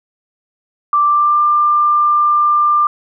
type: tone with pitch glide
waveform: sine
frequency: 1174.7 to 1191.8 Hz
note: D6 to D6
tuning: 0 to +25 cents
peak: -9 dBFS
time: 0.93-2.87 s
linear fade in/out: 2 ms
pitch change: +25 cents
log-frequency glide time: 1.04-1.41 s
effects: none